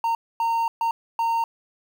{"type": "tone bursts at uneven times", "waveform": "triangle", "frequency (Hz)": 919, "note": "A#5", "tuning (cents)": -25, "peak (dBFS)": -18, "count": 4, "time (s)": [[0.04, 0.15], [0.4, 0.68], [0.81, 0.91], [1.19, 1.44]], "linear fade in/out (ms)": 2, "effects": ["8-bit"]}